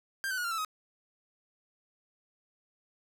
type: tone with pitch steps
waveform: 45% pulse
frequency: 1588 / 1517.2 / 1449.5 / 1384.8 / 1323.1 / 1264 Hz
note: G6 / F#6 / F#6 / F6 / E6 / D#6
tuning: +22 / +43 / -36 / -15 / +6 / +27 cents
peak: -31 dBFS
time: 0.24-0.648 s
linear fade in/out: 0 ms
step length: 68 ms
effects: none